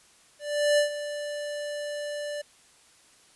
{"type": "tone with ADSR envelope", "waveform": "square", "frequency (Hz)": 587.3, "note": "D5", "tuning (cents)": 0, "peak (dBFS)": -19, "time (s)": [0.39, 2.42], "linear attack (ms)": 390, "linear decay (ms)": 110, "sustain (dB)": -13, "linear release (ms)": 11, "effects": ["white hiss -58 dBFS RMS until 3.35 s", "resampled to 24000 Hz"]}